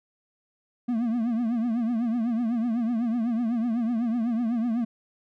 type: tone with vibrato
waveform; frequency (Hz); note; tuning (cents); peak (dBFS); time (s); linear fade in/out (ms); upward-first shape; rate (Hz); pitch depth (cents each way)
triangle; 232.7; A#3; -3; -21; 0.88-4.85; 10; triangle; 8; 130
effects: none